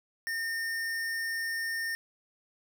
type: tone with hard clipping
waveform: sine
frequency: 1821 Hz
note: A#6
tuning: 41 cents flat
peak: -32 dBFS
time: 0.27-1.95 s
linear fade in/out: 0 ms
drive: 18 dB
effects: none